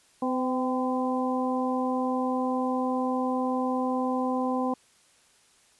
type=harmonic tone with a mistuned harmonic; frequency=255 Hz; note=C4; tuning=44 cents flat; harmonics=1 / 2 / 3 / 4; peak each=-27 / -31 / -32 / -33 dBFS; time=0.22-4.74 s; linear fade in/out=5 ms; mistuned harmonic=3; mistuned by=+29 cents; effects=white hiss -61 dBFS RMS until 5.79 s + resampled to 24000 Hz